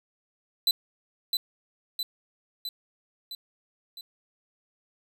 45% pulse tone with echo, 4001 Hz, B7, 22 cents sharp, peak -19 dBFS, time 0.67-0.71 s, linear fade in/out 2 ms, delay 660 ms, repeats 5, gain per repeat -4 dB, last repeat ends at 4.01 s, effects none

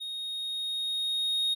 triangle tone with level ramp, 3729 Hz, A#7, in tune, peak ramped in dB -33 to -23 dBFS, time 0-1.55 s, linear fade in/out 20 ms, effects none

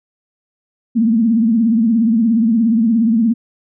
sine tone with vibrato, 226.3 Hz, A3, 49 cents sharp, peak -10 dBFS, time 0.95-3.34 s, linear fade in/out 20 ms, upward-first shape triangle, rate 17 Hz, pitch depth 130 cents each way, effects none

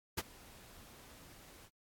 pink noise with ADSR envelope, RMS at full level -34 dBFS, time 0.17-1.7 s, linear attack 15 ms, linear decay 33 ms, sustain -23 dB, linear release 50 ms, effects AAC 64 kbps

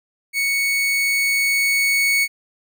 40% pulse tone with level ramp, 2221 Hz, C#7, 3 cents sharp, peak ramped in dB -17 to -14 dBFS, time 0.33-2.28 s, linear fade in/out 50 ms, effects none

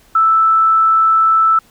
sine tone, 1318.5 Hz, E6, in tune, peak -8 dBFS, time 0.15-1.59 s, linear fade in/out 5 ms, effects pink hiss -50 dBFS RMS until 1.7 s

